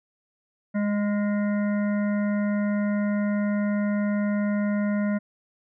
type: harmonic tone with a mistuned harmonic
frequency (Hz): 206.2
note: G#3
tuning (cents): -12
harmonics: 1 / 3 / 5 / 7 / 9 / 10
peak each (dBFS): -22 / -32 / -42 / -39 / -41 / -46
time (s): 0.74-5.19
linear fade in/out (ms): 20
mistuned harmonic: 7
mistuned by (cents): -21
effects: none

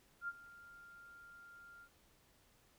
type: tone with ADSR envelope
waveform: sine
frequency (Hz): 1396.9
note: F6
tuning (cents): 0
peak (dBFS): -37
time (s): 0.21-1.89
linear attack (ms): 71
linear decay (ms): 39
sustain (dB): -18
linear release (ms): 63
effects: pink hiss -70 dBFS RMS until 2.78 s

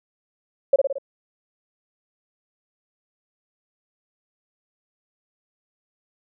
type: tone with echo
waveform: sine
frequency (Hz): 550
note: C#5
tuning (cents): -14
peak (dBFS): -10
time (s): 0.73-0.76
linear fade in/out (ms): 5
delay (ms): 56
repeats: 4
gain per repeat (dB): -4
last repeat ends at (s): 0.984
effects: none

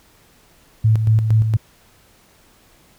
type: tone with tremolo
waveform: sine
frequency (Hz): 110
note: A2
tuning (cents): 0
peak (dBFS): -10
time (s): 0.84-1.57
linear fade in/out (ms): 10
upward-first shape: square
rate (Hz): 4.3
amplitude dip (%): 50
effects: pink hiss -53 dBFS RMS until 2.98 s

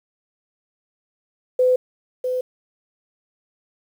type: tone with echo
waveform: sine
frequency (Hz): 506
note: B4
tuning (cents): +42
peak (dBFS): -13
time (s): 1.59-1.76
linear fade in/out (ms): 5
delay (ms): 650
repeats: 1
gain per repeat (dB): -7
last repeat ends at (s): 2.41
effects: 8-bit

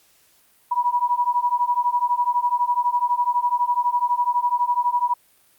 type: beating tone pair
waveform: sine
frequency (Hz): 966 / 978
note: B5 / B5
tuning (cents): -39 / -17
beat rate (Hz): 12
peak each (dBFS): -21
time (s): 0.71-5.14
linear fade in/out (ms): 10
effects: white hiss -58 dBFS RMS until 5.58 s + Opus 48 kbps

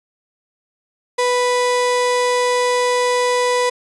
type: tone pair together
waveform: 35% pulse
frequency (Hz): 493.9 / 987.8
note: B4 / B5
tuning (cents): 0 / 0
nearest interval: octave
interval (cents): 1200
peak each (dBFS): -14 / -23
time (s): 1.18-3.7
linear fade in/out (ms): 10
effects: resampled to 24000 Hz

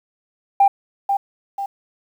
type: tone with echo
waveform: sine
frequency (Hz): 794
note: G5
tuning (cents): +22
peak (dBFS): -8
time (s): 0.6-0.68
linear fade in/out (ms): 5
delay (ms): 490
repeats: 2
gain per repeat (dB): -7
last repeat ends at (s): 1.66
effects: tanh soft clip ceiling -5 dBFS + 8-bit

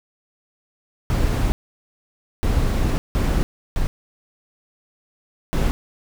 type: noise bursts at uneven times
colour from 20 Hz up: brown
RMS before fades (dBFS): -19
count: 5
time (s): 1.1-1.52 / 2.43-2.98 / 3.15-3.43 / 3.76-3.87 / 5.53-5.71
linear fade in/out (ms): 0
effects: none

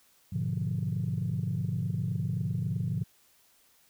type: chord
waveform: sine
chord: G# diminished seventh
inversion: none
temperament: equal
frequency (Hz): 103.83 / 123.47 / 146.83 / 174.61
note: G#2 / B2 / D3 / F3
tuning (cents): 0 / 0 / 0 / 0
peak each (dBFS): -33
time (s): 0.32-3.04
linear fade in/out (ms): 10
effects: tanh soft clip ceiling -21 dBFS + white hiss -64 dBFS RMS until 3.89 s

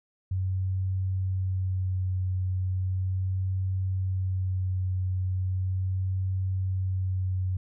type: tone with vibrato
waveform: sine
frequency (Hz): 93.5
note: F#2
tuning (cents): +19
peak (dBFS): -25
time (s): 0.31-7.57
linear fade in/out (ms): 5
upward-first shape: sine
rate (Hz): 0.37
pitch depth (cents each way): 15
effects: none

